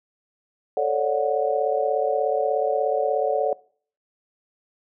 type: chord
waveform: sine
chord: D major seventh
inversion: second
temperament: just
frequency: 440.5 / 550.6 / 587.3 / 734.2 Hz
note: A4 / C#5 / D5 / F#5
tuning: +2 / -12 / 0 / -14 cents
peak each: -25 dBFS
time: 0.77-3.53 s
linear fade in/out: 2 ms
effects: noise-tail reverb RT60 0.5 s tail -23 dB re dry